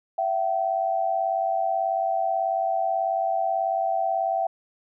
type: tone pair together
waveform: sine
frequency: 668 / 766.3 Hz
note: E5 / G5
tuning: +23 / -40 cents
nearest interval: major second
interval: 237 cents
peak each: -25 / -24 dBFS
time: 0.18-4.47 s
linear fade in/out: 5 ms
effects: none